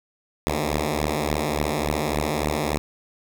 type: beating tone pair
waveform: 5% pulse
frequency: 73.42 / 76.92 Hz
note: D2 / D#2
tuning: 0 / -19 cents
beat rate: 3.5 Hz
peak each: -14 dBFS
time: 0.47-2.78 s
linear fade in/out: 0 ms
effects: none